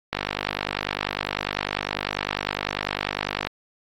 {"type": "click train", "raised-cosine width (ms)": 0.3, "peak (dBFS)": -8, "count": 168, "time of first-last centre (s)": [0.13, 3.47], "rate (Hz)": 50, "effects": ["AAC 48 kbps"]}